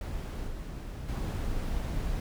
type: noise with level steps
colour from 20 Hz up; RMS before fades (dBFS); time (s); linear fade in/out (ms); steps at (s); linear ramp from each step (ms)
brown; -35 / -38 / -32; 0.01-2.2; 2; 0.47 / 1.08; 10
effects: none